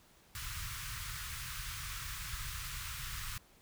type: band-stop noise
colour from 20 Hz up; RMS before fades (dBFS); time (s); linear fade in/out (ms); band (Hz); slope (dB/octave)
pink; -42; 0.35-3.38; 2; 140 to 1100; 48
effects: pink hiss -64 dBFS RMS until 3.61 s